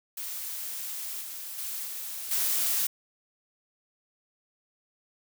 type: noise with level steps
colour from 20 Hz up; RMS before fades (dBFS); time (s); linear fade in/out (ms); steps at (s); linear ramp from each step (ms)
blue; -36 / -39 / -35 / -37 / -27; 0.17-2.87; 5; 1.21 / 1.58 / 1.85 / 2.31; 2
effects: none